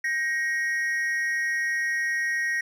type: tone with amplitude modulation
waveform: triangle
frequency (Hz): 1882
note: A#6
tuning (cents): +16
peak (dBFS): -19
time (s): 0.04-2.61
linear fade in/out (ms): 5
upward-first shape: sine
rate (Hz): 295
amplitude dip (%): 65
effects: none